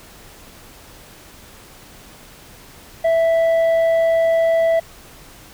sine tone with tanh clipping, 659.3 Hz, E5, in tune, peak -14 dBFS, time 3.04-4.8 s, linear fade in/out 10 ms, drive 5 dB, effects pink hiss -43 dBFS RMS until 5.53 s

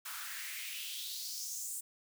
white noise with high-pass filter sweep, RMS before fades -42 dBFS, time 0.05-1.81 s, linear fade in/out 10 ms, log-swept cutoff 1200 to 8500 Hz, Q 3.5, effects none

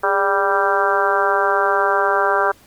harmonic tone with a mistuned harmonic, 196 Hz, G3, in tune, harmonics 2 / 3 / 4 / 5 / 6 / 7 / 8, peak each -22 / -22 / -22 / -22 / -22 / -22 / -22 dBFS, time 0.03-2.52 s, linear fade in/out 10 ms, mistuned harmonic 2, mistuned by +62 cents, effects pink hiss -50 dBFS RMS until 2.66 s + Opus 32 kbps

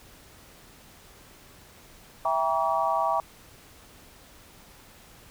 sine chord, E diminished seventh, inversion none, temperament just, 659.3 / 791.1 / 949.3 / 1139.2 Hz, E5 / G5 / Bb5 / Db6, 0 / +16 / +31 / +47 cents, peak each -28 dBFS, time 2.25-3.2 s, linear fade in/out 2 ms, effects pink hiss -52 dBFS RMS until 5.3 s

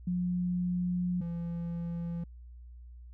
sine / triangle tone pair in turn, 178.6 / 170.02 Hz, F3 / F3, +39 / -46 cents, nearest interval minor second, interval 85 cents, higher first, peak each -28 / -31 dBFS, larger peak first, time 0.07-1.21 / 1.21-2.24 s, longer first, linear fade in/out 5 ms, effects added 60 Hz sine -46 dBFS peak until 3.13 s

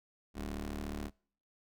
20% pulse ring-modulated tone, 74.2 Hz, D2, 18 cents sharp, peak -30 dBFS, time 0.34-1.11 s, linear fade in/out 50 ms, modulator 130 Hz, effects noise-tail reverb RT60 0.5 s tail -25 dB re dry

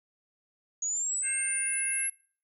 sine linear sweep, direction up, 6645 to 11175 Hz, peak -28 dBFS, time 0.82-2.1 s, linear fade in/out 5 ms
harmonic tone, 531 Hz, C5, 25 cents sharp, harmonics 3 / 4 / 5, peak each -39 / -37 / -39 dBFS, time 1.22-2.1 s, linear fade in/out 50 ms
effects noise-tail reverb RT60 0.5 s tail -25 dB re dry

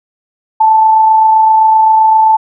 sine tone with amplitude modulation, 878 Hz, A5, 4 cents flat, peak -3 dBFS, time 0.6-2.37 s, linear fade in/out 10 ms, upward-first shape sine, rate 27.7 Hz, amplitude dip 25%, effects none

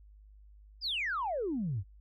sine exponential sweep, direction down, 5180 to 85.2 Hz, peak -30 dBFS, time 0.81-1.84 s, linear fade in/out 50 ms, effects tanh soft clip ceiling -26 dBFS + added 51 Hz sine -53 dBFS peak until 2 s

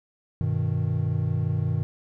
triangle chord, G augmented, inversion none, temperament equal, 98 / 123.47 / 155.56 Hz, G2 / B2 / D#3, 0 / 0 / 0 cents, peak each -25 dBFS, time 0.41-1.83 s, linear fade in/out 0 ms, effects none

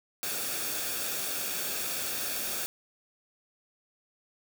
white noise with comb filter, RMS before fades -33 dBFS, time 0.23-2.66 s, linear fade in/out 0 ms, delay 0.99 ms, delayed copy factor -0.5, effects none

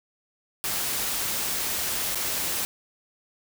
white noise with dropouts, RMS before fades -28 dBFS, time 0.64-2.65 s, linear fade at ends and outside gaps 0 ms, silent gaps 2.148-2.156 s, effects none

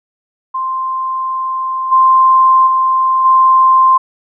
sine tone with level steps, 1046.5 Hz, C6, in tune, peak -15 / -5 / -9 / -5 dBFS, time 0.54-3.98 s, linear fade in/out 10 ms, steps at 1.91 / 2.66 / 3.24 s, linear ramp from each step 20 ms, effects none

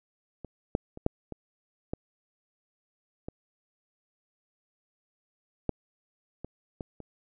clicks, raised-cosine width 2 ms, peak -26 / -11 / -28 / -10 / -24 / -18 / -23 / -13 / -24 / -22 / -29 dBFS, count 11, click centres 0.447 / 0.751 / 0.974 / 1.064 / 1.323 / 1.935 / 3.285 / 5.693 / 6.446 / 6.808 / 7.003 s, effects none

